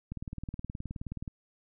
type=click train; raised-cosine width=5 ms; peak=-25 dBFS; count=23; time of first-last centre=0.12-1.278 s; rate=19 Hz; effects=none